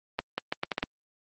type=accelerating click train; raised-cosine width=0.3 ms; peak=-11 dBFS; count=7; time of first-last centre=0.19-0.829 s; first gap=190 ms; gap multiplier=0.76; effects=high-pass 200 Hz 12 dB/octave + Opus 24 kbps